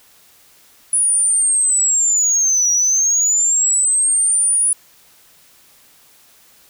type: linear two-way sweep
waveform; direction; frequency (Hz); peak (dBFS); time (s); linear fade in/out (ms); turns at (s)
sine; down then up; 9870 to 5750 to 9870; -11; 0.93-4.73; 2; 2.71
effects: tanh soft clip ceiling -9 dBFS + white hiss -50 dBFS RMS until 6.69 s

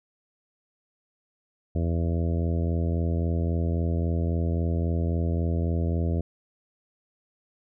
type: harmonic tone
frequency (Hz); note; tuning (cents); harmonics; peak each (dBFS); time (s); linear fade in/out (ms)
83.7; E2; +27; 1 / 2 / 3 / 4 / 5 / 6 / 7 / 8; -24 / -30 / -34 / -36 / -38 / -40 / -41 / -42; 1.75-6.21; 5
effects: none

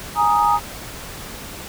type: chord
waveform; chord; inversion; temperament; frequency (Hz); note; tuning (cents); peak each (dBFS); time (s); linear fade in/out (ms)
sine; Ab suspended second; none; just; 830.6 / 934.4 / 1245.9; Ab5 / Bb5 / Eb6; 0 / +4 / +2; -18; 0.15-0.6; 50
effects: pink hiss -34 dBFS RMS until 1.68 s

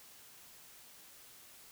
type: silence
effects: white hiss -57 dBFS RMS until 1.71 s

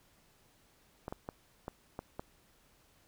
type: clicks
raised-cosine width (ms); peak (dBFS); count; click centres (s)
1; -25; 6; 1.081 / 1.125 / 1.289 / 1.681 / 1.991 / 2.195
effects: pink hiss -67 dBFS RMS until 3.07 s

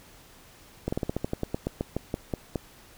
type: slowing click train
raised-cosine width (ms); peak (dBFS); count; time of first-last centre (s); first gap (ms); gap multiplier
2; -14; 16; 0.88-2.558; 45; 1.12
effects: pink hiss -53 dBFS RMS until 2.97 s

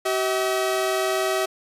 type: tone pair together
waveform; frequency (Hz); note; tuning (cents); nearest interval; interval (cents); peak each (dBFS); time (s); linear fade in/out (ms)
sawtooth; 381.4 / 642; G4 / E5; -47 / -46; major sixth; 901; -20; 0.05-1.46; 10
effects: resampled to 32000 Hz

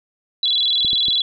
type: tone with vibrato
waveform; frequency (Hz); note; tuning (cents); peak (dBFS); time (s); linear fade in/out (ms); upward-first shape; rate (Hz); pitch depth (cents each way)
sine; 3651; A#7; -37; -15; 0.43-1.22; 2; square; 20; 140
type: clicks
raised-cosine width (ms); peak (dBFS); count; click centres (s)
3; -20; 3; 0.848 / 0.932 / 1.084
effects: none

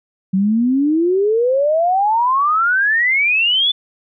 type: exponential sweep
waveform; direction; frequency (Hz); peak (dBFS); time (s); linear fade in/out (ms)
sine; up; 185 to 3520; -12; 0.33-3.72; 10
effects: none

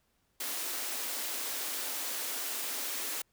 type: high-pass noise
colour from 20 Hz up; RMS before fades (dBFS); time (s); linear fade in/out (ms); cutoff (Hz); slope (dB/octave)
white; -36; 0.4-3.22; 5; 240; 96
effects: pink hiss -74 dBFS RMS until 3.32 s

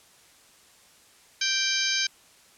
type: harmonic tone with a mistuned harmonic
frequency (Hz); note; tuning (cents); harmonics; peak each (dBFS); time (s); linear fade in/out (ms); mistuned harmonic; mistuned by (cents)
784; G5; 0; 2 / 3 / 4 / 5 / 6 / 7 / 8; -31 / -31 / -31 / -31 / -31 / -31 / -31; 1.41-2.07; 5; 7; -74
effects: white hiss -56 dBFS RMS until 2.57 s + low-pass 10000 Hz 12 dB/octave

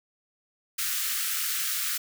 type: high-pass noise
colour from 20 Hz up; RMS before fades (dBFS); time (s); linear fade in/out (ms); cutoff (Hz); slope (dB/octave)
white; -29; 0.78-1.98; 10; 1200; 96
effects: none

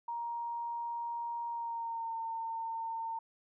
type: tone with pitch glide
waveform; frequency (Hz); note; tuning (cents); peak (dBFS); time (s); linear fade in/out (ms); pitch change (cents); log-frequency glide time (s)
sine; 939 to 908.1; A#5 to A#5; +12 to -46; -35; 0.08-3.19; 5; -58; 1.48-2.17
effects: none

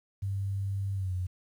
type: tone with pitch glide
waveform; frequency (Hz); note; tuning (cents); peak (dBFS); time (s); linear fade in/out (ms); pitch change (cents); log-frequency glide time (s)
sine; 98.3 to 91.19; G2 to F#2; +5 to -25; -29; 0.22-1.27; 10; -130; 0.94-1.14
effects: 10-bit

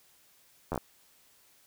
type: slowing click train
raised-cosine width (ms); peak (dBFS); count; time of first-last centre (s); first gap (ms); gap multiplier
1; -18; 5; 0.72-0.777; 11; 1.18
effects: white hiss -63 dBFS RMS until 1.66 s

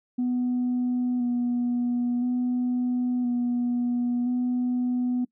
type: tone with vibrato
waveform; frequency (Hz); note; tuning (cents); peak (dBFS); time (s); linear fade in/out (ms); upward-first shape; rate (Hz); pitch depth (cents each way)
sine; 245.4; B3; -11; -21; 0.18-5.25; 10; square; 0.49; 17
effects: noise-tail reverb RT60 0.1 s tail -23 dB re dry + tanh soft clip ceiling -20 dBFS

